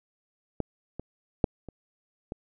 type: clicks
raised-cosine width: 2 ms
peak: -14 / -22 / -7 / -27 / -21 dBFS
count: 5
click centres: 0.603 / 0.996 / 1.442 / 1.687 / 2.321 s
effects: none